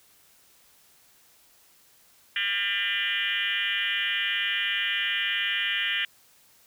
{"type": "tone with frequency modulation", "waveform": "sine", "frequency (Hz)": 2399, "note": "D7", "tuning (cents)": 36, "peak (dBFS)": -24, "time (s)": [2.36, 6.05], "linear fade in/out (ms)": 2, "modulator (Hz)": 199, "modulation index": 4, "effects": ["white hiss -59 dBFS RMS until 6.66 s"]}